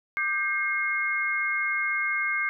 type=tone cluster; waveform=sine; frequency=1192 / 1578 / 2148 Hz; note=D6 / G6 / C7; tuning=+25 / +11 / +45 cents; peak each=-33 / -29 / -26 dBFS; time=0.17-2.49 s; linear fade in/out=0 ms; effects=none